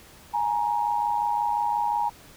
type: tone pair together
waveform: sine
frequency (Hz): 834.4 / 940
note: G#5 / A#5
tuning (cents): +8 / +14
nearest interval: major second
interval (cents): 206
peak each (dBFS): -25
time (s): 0.33-2.1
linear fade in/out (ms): 20
effects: pink hiss -50 dBFS RMS until 2.36 s